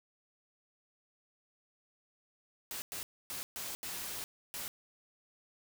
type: noise bursts at uneven times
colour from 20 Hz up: white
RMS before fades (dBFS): -41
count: 6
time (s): 2.71-2.82 / 2.92-3.03 / 3.3-3.43 / 3.56-3.75 / 3.83-4.24 / 4.54-4.68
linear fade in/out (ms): 0
effects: none